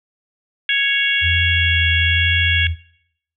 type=harmonic tone; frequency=554.4 Hz; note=C#5; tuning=in tune; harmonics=3 / 4 / 5 / 6; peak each=-20 / -20 / -20 / -20 dBFS; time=0.69-2.67 s; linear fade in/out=2 ms
type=tone with vibrato; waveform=sine; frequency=84.2 Hz; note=E2; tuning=37 cents sharp; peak=-18 dBFS; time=1.21-2.76 s; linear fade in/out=50 ms; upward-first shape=triangle; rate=1.1 Hz; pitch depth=37 cents each way
effects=noise-tail reverb RT60 0.7 s tail -20 dB re dry